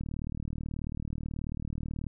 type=click train; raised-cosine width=5 ms; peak=-23 dBFS; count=80; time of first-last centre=0.01-2.067 s; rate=38.4 Hz; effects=none